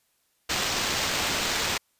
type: noise with sample-and-hold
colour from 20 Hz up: white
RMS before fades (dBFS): -27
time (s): 0.49-1.78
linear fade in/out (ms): 10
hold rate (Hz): 11025
effects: white hiss -70 dBFS RMS until 1.99 s + resampled to 32000 Hz